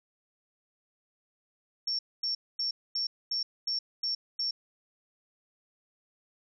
sine tone bursts, 5460 Hz, F8, 40 cents flat, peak -28 dBFS, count 8, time 1.87-4.51 s, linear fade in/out 5 ms, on 120 ms, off 240 ms, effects none

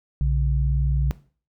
sine tone pair together, 60.3 / 139.17 Hz, B1 / C#3, -41 / +7 cents, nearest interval octave + major second, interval 1448 cents, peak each -20 / -23 dBFS, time 0.21-1.11 s, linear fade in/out 0 ms, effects noise-tail reverb RT60 0.4 s tail -17 dB re dry

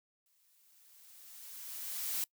blue noise with exponential growth, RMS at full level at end -34 dBFS, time 0.26-2.24 s, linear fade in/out 1 ms, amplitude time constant 430 ms, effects noise-tail reverb RT60 0.1 s tail -24 dB re dry

